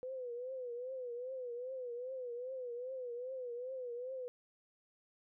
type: tone with vibrato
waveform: sine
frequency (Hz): 500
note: B4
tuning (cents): +21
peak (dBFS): -40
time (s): 0.03-4.28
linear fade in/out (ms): 0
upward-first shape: triangle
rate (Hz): 2.5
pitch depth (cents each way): 110
effects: none